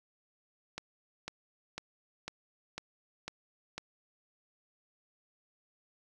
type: click train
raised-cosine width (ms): 0.2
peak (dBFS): -21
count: 7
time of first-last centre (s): 0.78-3.78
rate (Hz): 2
effects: none